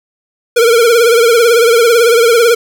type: tone with vibrato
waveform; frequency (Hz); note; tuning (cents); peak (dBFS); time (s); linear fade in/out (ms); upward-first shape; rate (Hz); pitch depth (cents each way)
square; 466.2; A#4; 0; -6; 0.56-2.55; 10; triangle; 18; 91
effects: none